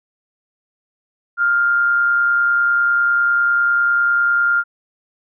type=tone with amplitude modulation; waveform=sine; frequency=1400 Hz; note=F6; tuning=4 cents sharp; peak=-11 dBFS; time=1.37-4.64 s; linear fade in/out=50 ms; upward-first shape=sine; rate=130 Hz; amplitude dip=35%; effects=none